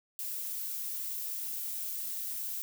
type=noise; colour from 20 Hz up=violet; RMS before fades=-37 dBFS; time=0.19-2.62 s; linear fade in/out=0 ms; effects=none